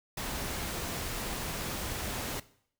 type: noise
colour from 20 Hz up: pink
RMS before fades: -36 dBFS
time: 0.17-2.4 s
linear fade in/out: 5 ms
effects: noise-tail reverb RT60 0.6 s tail -18 dB re dry